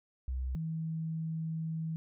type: tone pair in turn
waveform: sine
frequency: 64.4 / 161.06 Hz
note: C2 / E3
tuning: -27 / -40 cents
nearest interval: octave + major third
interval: 1587 cents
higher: second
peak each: -32 / -33 dBFS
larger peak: first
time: 0.28-0.55 / 0.55-1.96 s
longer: second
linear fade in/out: 0 ms
effects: none